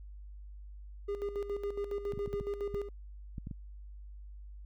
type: tone with tremolo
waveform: triangle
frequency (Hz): 405.4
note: G#4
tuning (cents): -42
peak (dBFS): -30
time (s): 1.08-2.89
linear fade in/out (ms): 10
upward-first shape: square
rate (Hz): 7.2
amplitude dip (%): 65
type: clicks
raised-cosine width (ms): 5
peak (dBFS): -28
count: 9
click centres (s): 2.136 / 2.176 / 2.277 / 2.34 / 2.41 / 2.743 / 3.382 / 3.471 / 3.512
effects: added 50 Hz sine -45 dBFS peak until 4.65 s